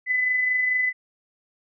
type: tone with amplitude modulation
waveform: sine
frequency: 2007 Hz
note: B6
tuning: 27 cents sharp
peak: -18 dBFS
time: 0.06-0.93 s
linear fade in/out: 50 ms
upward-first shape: sine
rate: 24.6 Hz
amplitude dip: 35%
effects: none